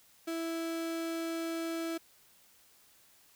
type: tone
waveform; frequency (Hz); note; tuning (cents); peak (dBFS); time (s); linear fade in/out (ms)
35% pulse; 329.6; E4; 0; -32; 0.27-1.98; 10
effects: white hiss -63 dBFS RMS until 3.35 s